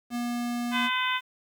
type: tone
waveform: square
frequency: 240 Hz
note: B3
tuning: 49 cents flat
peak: -29 dBFS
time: 0.1-0.9 s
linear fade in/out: 50 ms
type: harmonic tone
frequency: 508 Hz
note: B4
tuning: 49 cents sharp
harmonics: 2 / 3 / 4 / 5 / 6 / 7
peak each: -29 / -31 / -32 / -33 / -34 / -34 dBFS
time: 0.71-1.21 s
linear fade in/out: 50 ms
effects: 9-bit